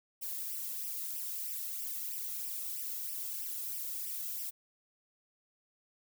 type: noise with flanger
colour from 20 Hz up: violet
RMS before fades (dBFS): -39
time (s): 0.21-4.51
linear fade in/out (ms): 20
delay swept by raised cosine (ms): 0.36 to 1.56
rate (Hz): 3.1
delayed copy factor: +0.95
effects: none